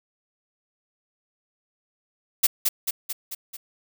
blue noise with echo, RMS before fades -17 dBFS, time 2.43-2.47 s, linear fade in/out 10 ms, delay 220 ms, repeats 5, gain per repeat -4 dB, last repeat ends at 3.57 s, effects none

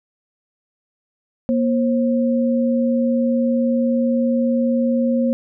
sine tone pair together, 237.4 / 533 Hz, A#3 / C5, +32 / +32 cents, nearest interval octave + major second, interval 1400 cents, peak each -16 / -21 dBFS, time 1.49-5.33 s, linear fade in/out 0 ms, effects none

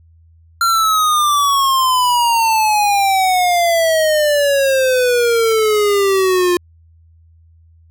square exponential sweep, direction down, 1380 to 350.4 Hz, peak -12 dBFS, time 0.61-6.57 s, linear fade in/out 2 ms, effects added 82 Hz sine -45 dBFS peak until 7.9 s

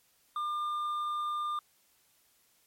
sine tone with hard clipping, 1200 Hz, D6, 37 cents sharp, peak -32 dBFS, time 0.36-1.59 s, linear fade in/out 2 ms, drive 4 dB, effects white hiss -68 dBFS RMS until 2.66 s + MP3 64 kbps

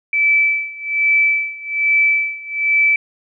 sine tone with tremolo, 2314 Hz, D7, 26 cents flat, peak -10 dBFS, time 0.13-2.96 s, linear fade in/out 2 ms, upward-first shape sine, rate 1.2 Hz, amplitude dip 90%, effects none

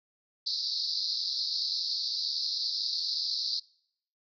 white band-pass noise, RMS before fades -32 dBFS, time 0.46-3.6 s, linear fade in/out 10 ms, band 4000 to 5100 Hz, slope 96 dB/octave, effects noise-tail reverb RT60 0.7 s tail -25 dB re dry

